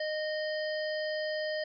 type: harmonic tone with a mistuned harmonic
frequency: 616 Hz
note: D#5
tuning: 17 cents flat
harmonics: 1 / 3 / 5 / 7 / 8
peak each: -32 / -38 / -46 / -48 / -43 dBFS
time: 0-1.64 s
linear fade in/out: 5 ms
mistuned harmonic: 5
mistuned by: +17 cents
effects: none